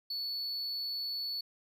triangle tone, 4435 Hz, C#8, in tune, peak -33 dBFS, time 0.1-1.41 s, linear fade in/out 5 ms, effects none

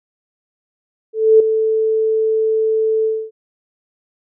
sine tone with ADSR envelope, 440 Hz, A4, in tune, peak -4 dBFS, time 1.13-3.31 s, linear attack 270 ms, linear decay 4 ms, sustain -9 dB, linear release 260 ms, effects none

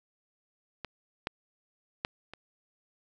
clicks, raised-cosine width 0.3 ms, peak -21 / -15 / -13 / -27 dBFS, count 4, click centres 0.847 / 1.271 / 2.049 / 2.336 s, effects none

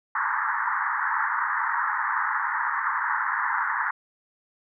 pink band-pass noise, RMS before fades -26 dBFS, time 0.15-3.91 s, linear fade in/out 5 ms, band 870 to 1900 Hz, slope 96 dB/octave, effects none

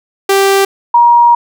sawtooth / sine tone pair in turn, 392 / 949.2 Hz, G4 / A#5, 0 / +31 cents, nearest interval octave + minor third, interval 1531 cents, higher second, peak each -3 dBFS, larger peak neither, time 0.29-0.65 / 0.94-1.35 s, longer second, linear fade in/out 5 ms, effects none

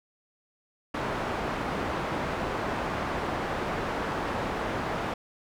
white low-pass noise, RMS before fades -31 dBFS, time 0.94-5.14 s, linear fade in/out 5 ms, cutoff 1100 Hz, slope 12 dB/octave, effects none

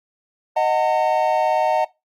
triangle chord, D# diminished, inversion none, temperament equal with one note detuned, 622.3 / 740 / 900 Hz, D#5 / F#5 / A5, 0 / 0 / +39 cents, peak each -18 dBFS, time 0.56-1.85 s, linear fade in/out 10 ms, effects noise-tail reverb RT60 0.2 s tail -19 dB re dry + Opus 48 kbps

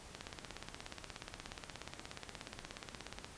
click train, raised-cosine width 0.2 ms, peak -26 dBFS, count 53, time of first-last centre 0.15-3.245 s, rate 16.8 Hz, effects pink hiss -54 dBFS RMS until 3.37 s + resampled to 22050 Hz

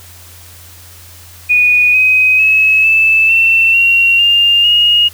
sine tone with pitch steps, 2467 / 2520 / 2575 / 2630 / 2687 / 2745 / 2805 / 2865 Hz, D#7 / D#7 / E7 / E7 / E7 / F7 / F7 / F7, -15 / +21 / -41 / -5 / +33 / -31 / +7 / +44 cents, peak -6 dBFS, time 1.49-5.09 s, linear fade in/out 20 ms, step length 450 ms, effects added 87 Hz sine -38 dBFS peak until 5.13 s + white hiss -38 dBFS RMS until 5.13 s

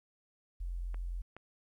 sine tone, 43.65 Hz, F1, in tune, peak -35 dBFS, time 0.6-1.22 s, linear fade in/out 10 ms
clicks, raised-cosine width 0.5 ms, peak -34 / -33 dBFS, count 2, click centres 0.944 / 1.366 s
effects 12-bit

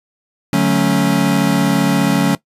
square chord, D major seventh, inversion none, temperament equal, 146.83 / 185 / 220 / 277.2 Hz, D3 / F#3 / A3 / C#4, 0 / 0 / 0 / 0 cents, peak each -20 / -17 / -19 / -17 dBFS, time 0.53-2.35 s, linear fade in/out 2 ms, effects noise-tail reverb RT60 0.1 s tail -19 dB re dry + resampled to 32000 Hz

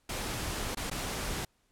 pink noise with dropouts, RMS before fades -35 dBFS, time 0.09-1.45 s, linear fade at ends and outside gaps 5 ms, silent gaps 0.749-0.77 / 0.9-0.912 s, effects pink hiss -72 dBFS RMS until 1.71 s + low-pass 12000 Hz 12 dB/octave

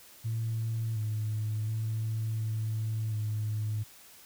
sine tone with pitch steps, 112.9 / 107.7 / 110.7 / 109.9 / 107.2 Hz, A2 / A2 / A2 / A2 / A2, +45 / -37 / +11 / -2 / -45 cents, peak -28 dBFS, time 0.24-3.84 s, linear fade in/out 20 ms, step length 720 ms, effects tanh soft clip ceiling -25 dBFS + white hiss -54 dBFS RMS until 4.25 s

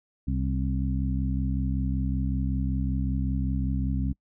harmonic tone with a mistuned harmonic, 65.3 Hz, C2, 3 cents flat, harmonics 1 / 2 / 3 / 4, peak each -27 / -30 / -32 / -33 dBFS, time 0.27-4.13 s, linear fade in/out 10 ms, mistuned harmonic 4, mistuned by +36 cents, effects noise-tail reverb RT60 0.1 s tail -26 dB re dry

